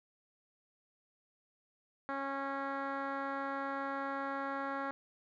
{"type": "tone with low-pass filter", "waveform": "10% pulse", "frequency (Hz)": 274.8, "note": "C#4", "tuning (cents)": -15, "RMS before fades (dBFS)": -38, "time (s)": [2.09, 4.91], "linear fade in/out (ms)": 0, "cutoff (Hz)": 1600, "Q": 1.4, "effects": []}